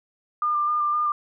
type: tone with vibrato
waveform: sine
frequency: 1200 Hz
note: D6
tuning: 37 cents sharp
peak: -20 dBFS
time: 0.42-1.12 s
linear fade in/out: 2 ms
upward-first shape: square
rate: 3.9 Hz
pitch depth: 14 cents each way
effects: none